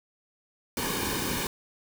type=noise with comb filter; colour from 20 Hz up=pink; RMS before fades=-30 dBFS; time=0.77-1.47 s; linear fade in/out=2 ms; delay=1.5 ms; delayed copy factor=-0.7; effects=none